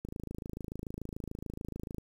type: click train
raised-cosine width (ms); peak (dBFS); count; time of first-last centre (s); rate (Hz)
3; -26; 53; 0.05-1.983; 26.9
effects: 9-bit